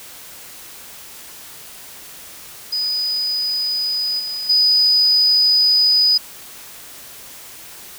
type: tone with level steps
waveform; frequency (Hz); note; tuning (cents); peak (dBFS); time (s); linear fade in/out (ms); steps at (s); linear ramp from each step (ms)
sine; 4973; D#8; -2; -18 / -23 / -11; 2.72-6.18; 10; 4.19 / 4.49; 10
effects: white hiss -38 dBFS RMS until 7.98 s